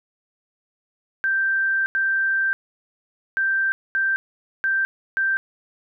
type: tone bursts at uneven times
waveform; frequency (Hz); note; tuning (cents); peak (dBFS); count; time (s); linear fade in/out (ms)
sine; 1568; G6; 0; -18; 6; 1.24-1.86 / 1.95-2.53 / 3.37-3.72 / 3.95-4.16 / 4.64-4.85 / 5.17-5.37; 0
effects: none